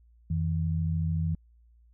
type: tone pair together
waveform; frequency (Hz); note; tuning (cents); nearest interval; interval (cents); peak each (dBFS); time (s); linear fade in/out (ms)
sine; 87.31 / 160.78; F2 / E3; 0 / -43; major seventh; 1057; -28; 0.3-1.35; 5
effects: added 58 Hz sine -56 dBFS peak until 1.93 s

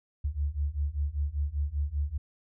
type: beating tone pair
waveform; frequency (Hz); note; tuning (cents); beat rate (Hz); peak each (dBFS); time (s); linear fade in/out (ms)
sine; 70 / 75.1; C#2 / D2; +18 / +39; 5.1; -31 / -30; 0.24-2.18; 10
effects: none

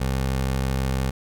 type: tone with vibrato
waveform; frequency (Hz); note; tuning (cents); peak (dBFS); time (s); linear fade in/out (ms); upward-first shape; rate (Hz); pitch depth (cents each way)
20% pulse; 66; C2; +16; -17; 0-1.11; 10; square; 13; 11
effects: none

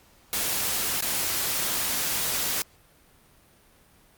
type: noise with dropouts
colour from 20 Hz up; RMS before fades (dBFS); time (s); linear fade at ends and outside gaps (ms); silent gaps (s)
white; -27; 0.33-2.62; 0; 1.008-1.023
effects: pink hiss -58 dBFS RMS until 4.17 s + Opus 48 kbps

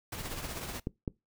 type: noise with tremolo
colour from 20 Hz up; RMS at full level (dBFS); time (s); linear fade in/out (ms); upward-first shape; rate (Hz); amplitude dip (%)
pink; -37; 0.12-0.8; 5; triangle; 16; 55
type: clicks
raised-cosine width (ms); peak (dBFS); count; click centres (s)
3; -19; 2; 0.871 / 1.078
effects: noise-tail reverb RT60 0.2 s tail -22 dB re dry

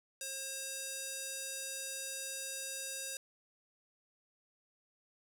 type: tone with band-pass filter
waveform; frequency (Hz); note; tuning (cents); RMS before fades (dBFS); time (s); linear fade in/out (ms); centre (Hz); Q
square; 537; C5; +45; -42; 0.21-3.17; 2; 8300; 1.4
effects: none

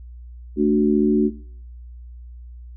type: chord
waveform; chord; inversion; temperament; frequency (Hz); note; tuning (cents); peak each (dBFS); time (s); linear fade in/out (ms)
sine; D major; second; equal; 220 / 293.7 / 370; A3 / D4 / F#4; 0 / 0 / 0; -19; 0.56-1.31; 50
effects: noise-tail reverb RT60 0.6 s tail -21 dB re dry + added 60 Hz sine -36 dBFS peak until 2.76 s

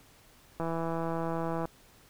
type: click train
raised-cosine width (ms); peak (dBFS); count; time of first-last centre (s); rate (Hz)
1; -20; 175; 0.6-1.655; 165
effects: pink hiss -59 dBFS RMS until 2.09 s

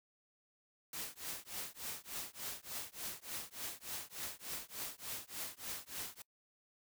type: noise with tremolo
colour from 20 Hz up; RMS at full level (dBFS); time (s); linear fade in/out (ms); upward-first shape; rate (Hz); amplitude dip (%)
white; -41; 0.93-6.22; 2; triangle; 3.4; 100
effects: noise-tail reverb RT60 0.1 s tail -25 dB re dry

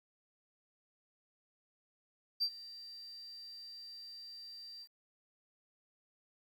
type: tone with ADSR envelope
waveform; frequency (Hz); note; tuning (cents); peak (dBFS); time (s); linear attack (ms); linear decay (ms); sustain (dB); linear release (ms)
sine; 4693; D8; -2; -26; 2.4-4.88; 26; 66; -21; 59
effects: tanh soft clip ceiling -28 dBFS + 11-bit

